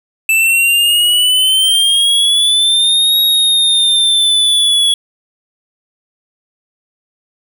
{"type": "exponential two-way sweep", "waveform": "square", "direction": "up then down", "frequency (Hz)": [2637, 3787, 3365], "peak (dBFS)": -9, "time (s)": [0.29, 4.94], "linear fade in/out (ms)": 2, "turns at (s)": 3.19, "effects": []}